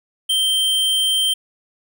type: tone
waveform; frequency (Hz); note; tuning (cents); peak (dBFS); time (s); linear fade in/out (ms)
square; 3136; G7; 0; -16; 0.29-1.34; 10
effects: none